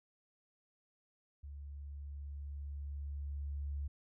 sine tone with level ramp, 71.3 Hz, C#2, 49 cents sharp, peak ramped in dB -45 to -36 dBFS, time 1.43-3.88 s, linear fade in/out 10 ms, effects none

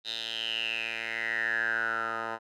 10% pulse tone with band-pass filter sweep, 113.4 Hz, A#2, 47 cents flat, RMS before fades -32 dBFS, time 0.04-2.39 s, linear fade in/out 50 ms, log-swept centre 3800 to 1100 Hz, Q 9.3, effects none

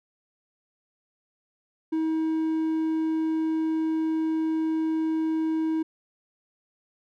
triangle tone, 318.8 Hz, D#4, 42 cents sharp, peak -21 dBFS, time 1.92-5.83 s, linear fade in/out 10 ms, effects none

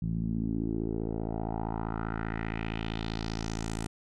10% pulse tone with low-pass filter sweep, 55.2 Hz, A1, 6 cents sharp, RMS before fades -33 dBFS, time 0.02-3.87 s, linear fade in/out 5 ms, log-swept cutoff 160 to 9100 Hz, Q 2.8, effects none

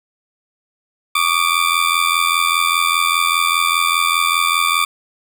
20% pulse ring-modulated tone, 1174.7 Hz, D6, in tune, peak -6 dBFS, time 1.15-4.85 s, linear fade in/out 5 ms, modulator 42.5 Hz, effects none

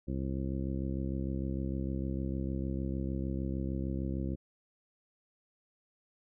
harmonic tone, 66.6 Hz, C2, 31 cents sharp, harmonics 1 / 2 / 3 / 4 / 5 / 6 / 7 / 8, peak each -36 / -38 / -38 / -41 / -41 / -52 / -53 / -49 dBFS, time 0.07-4.36 s, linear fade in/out 20 ms, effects none

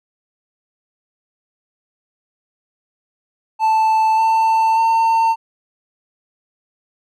triangle tone with pitch steps, 880 / 892.3 / 904.7 Hz, A5 / A5 / A5, 0 / +24 / +48 cents, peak -10 dBFS, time 3.59-5.36 s, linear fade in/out 50 ms, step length 590 ms, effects none

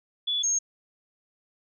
sine tone pair in turn, 3433 / 6497 Hz, A7 / G#8, -43 / -39 cents, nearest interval major seventh, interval 1104 cents, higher second, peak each -24 / -22 dBFS, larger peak second, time 0.27-0.43 / 0.43-0.59 s, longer neither, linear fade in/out 10 ms, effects none

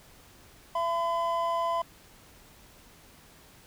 triangle tone pair together, 674 / 1013.4 Hz, E5 / B5, +38 / +44 cents, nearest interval perfect fifth, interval 706 cents, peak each -28 / -26 dBFS, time 0.75-1.82 s, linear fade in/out 5 ms, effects pink hiss -55 dBFS RMS until 3.66 s

